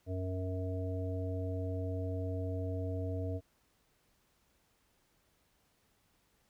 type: harmonic tone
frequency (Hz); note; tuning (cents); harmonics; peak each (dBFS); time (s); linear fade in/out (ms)
92.8; F#2; +6; 1 / 3 / 5 / 7; -35 / -42 / -43 / -44; 0.06-3.41; 50
effects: pink hiss -73 dBFS RMS until 6.49 s